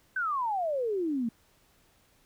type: exponential sweep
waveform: sine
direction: down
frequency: 1562 to 220 Hz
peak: -27 dBFS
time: 0.16-1.29 s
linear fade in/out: 5 ms
effects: pink hiss -65 dBFS RMS until 2.25 s